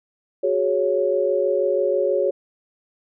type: chord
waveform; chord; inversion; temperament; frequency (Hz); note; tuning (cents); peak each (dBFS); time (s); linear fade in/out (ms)
sine; F# suspended second; none; just; 370 / 416.2 / 555; F#4 / G#4 / C#5; 0 / +4 / +2; -23 / -23 / -20; 0.43-2.31; 10
effects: none